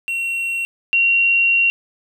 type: tone pair in turn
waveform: triangle / sine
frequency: 2733 / 2749 Hz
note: F7 / F7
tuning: -38 / -28 cents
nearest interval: unison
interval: 10 cents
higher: second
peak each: -18 / -12 dBFS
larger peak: second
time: 0.08-0.65 / 0.93-1.7 s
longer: second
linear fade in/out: 0 ms
effects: none